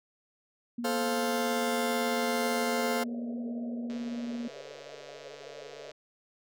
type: tone with tremolo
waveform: sine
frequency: 237.7 Hz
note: A#3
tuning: 34 cents sharp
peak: -31 dBFS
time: 0.78-4.48 s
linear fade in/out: 5 ms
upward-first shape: triangle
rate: 18 Hz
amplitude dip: 35%
type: chord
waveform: sawtooth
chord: F major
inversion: first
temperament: just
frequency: 436.5 / 523.8 / 698.5 Hz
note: A4 / C5 / F5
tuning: -14 / +2 / 0 cents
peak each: -29 dBFS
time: 0.84-3.04 s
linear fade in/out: 10 ms
type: band-pass noise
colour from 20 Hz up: pink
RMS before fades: -47 dBFS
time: 2.41-5.92 s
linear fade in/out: 10 ms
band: 410 to 680 Hz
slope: 96 dB/octave
type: click train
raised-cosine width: 0.2 ms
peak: -32 dBFS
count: 287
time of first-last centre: 3.9-5.914 s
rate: 142 Hz
effects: none